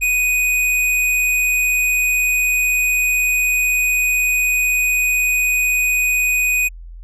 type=tone; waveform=square; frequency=2489 Hz; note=D#7; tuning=in tune; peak=-15 dBFS; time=0.01-6.69 s; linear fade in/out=20 ms; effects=added 42 Hz sine -32 dBFS peak until 7.03 s + resampled to 32000 Hz